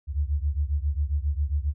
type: beating tone pair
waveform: sine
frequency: 69.9 / 77.3 Hz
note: C#2 / D#2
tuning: +15 / -11 cents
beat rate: 7.4 Hz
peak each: -25 / -27 dBFS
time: 0.07-1.74 s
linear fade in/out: 50 ms
effects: none